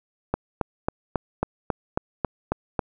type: click train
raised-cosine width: 1 ms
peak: -8 dBFS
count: 10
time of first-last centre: 0.34-2.792 s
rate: 3.67 Hz
effects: none